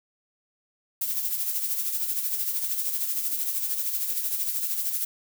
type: noise with tremolo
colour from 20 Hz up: violet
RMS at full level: -26 dBFS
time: 1.01-5.05 s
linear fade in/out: 5 ms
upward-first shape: sine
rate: 13 Hz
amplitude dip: 50%
effects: none